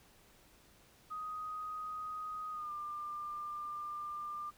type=tone with pitch glide; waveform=sine; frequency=1250 to 1194.9 Hz; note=D#6 to D6; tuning=+8 to +30 cents; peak=-39 dBFS; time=1.1-4.51 s; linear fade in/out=20 ms; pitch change=-78 cents; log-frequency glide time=2.51-2.72 s; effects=pink hiss -64 dBFS RMS until 4.57 s